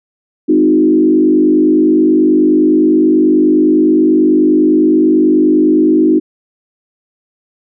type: tone with frequency modulation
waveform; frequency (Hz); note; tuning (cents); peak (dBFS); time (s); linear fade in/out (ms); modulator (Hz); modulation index
sine; 311.1; D#4; 0; -6; 0.48-6.2; 20; 49.5; 1.1
effects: none